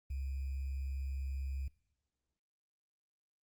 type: tone with sample-and-hold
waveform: sine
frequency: 67.5 Hz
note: C#2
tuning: 45 cents flat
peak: -36 dBFS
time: 0.1-1.68 s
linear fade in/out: 5 ms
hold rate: 2450 Hz
effects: noise-tail reverb RT60 1.0 s tail -23 dB re dry + Opus 32 kbps